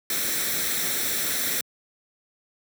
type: noise with comb filter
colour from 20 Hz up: white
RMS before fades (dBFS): -26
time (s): 0.1-1.61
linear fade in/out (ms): 2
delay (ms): 0.52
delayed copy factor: +0.6
effects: high-pass 150 Hz 12 dB/octave